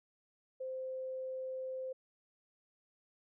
sine tone, 520 Hz, C5, 11 cents flat, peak -38 dBFS, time 0.6-1.93 s, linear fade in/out 10 ms, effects none

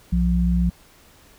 sine tone pair together, 61.74 / 175.94 Hz, B1 / F3, 0 / +13 cents, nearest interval octave + tritone, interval 1813 cents, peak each -19 dBFS, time 0.12-0.7 s, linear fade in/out 10 ms, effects pink hiss -52 dBFS RMS until 1.38 s

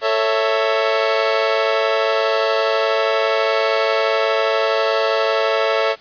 sawtooth chord, A major, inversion none, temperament equal with one note detuned, 443.6 / 554.4 / 659.3 Hz, A4 / C#5 / E5, +14 / 0 / 0 cents, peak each -16 dBFS, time 0.01-5.96 s, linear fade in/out 50 ms, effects white hiss -44 dBFS RMS until 6 s + resampled to 11025 Hz

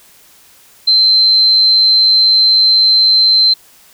sine tone, 4102 Hz, C8, 35 cents flat, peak -6 dBFS, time 0.87-3.54 s, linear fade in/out 10 ms, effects white hiss -45 dBFS RMS until 3.93 s

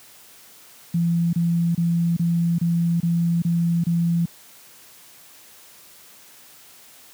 sine tone bursts, 169.6 Hz, E3, 50 cents sharp, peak -17 dBFS, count 8, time 0.94-4.256 s, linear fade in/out 5 ms, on 390 ms, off 28 ms, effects white hiss -48 dBFS RMS until 7.13 s + high-pass 80 Hz 12 dB/octave

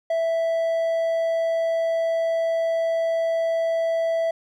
triangle tone, 659.3 Hz, E5, in tune, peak -18 dBFS, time 0.1-4.31 s, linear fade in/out 5 ms, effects none

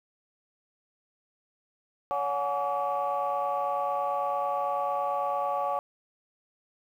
sine tone cluster, 565 / 732 / 841 / 1143 Hz, C#5 / F#5 / G#5 / D6, +33 / -19 / +22 / -47 cents, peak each -31 dBFS, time 2.11-5.79 s, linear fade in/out 0 ms, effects tanh soft clip ceiling -19 dBFS + 10-bit

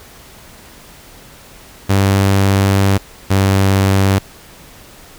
sawtooth tone pair in turn, 98 / 97.15 Hz, G2 / G2, 0 / -15 cents, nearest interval unison, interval 15 cents, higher first, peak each -6 dBFS, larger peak neither, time 1.89-2.98 / 3.3-4.19 s, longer first, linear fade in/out 10 ms, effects pink hiss -40 dBFS RMS until 5.18 s

